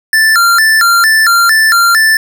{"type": "tone with vibrato", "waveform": "square", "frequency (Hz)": 1562, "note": "G6", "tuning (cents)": -7, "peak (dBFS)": -6, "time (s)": [0.13, 2.17], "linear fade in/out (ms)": 2, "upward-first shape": "square", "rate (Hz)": 2.2, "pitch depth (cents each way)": 210, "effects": []}